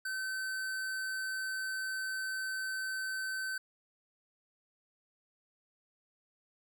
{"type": "tone with hard clipping", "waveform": "sine", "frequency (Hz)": 1534, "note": "G6", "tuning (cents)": -38, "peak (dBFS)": -36, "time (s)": [0.05, 3.58], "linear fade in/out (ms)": 5, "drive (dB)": 18, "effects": []}